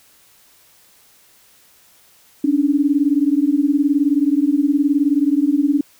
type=beating tone pair; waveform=sine; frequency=278 / 297 Hz; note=C#4 / D4; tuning=+5 / +20 cents; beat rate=19 Hz; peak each=-16 dBFS; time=2.44-5.81 s; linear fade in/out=5 ms; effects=white hiss -52 dBFS RMS until 5.99 s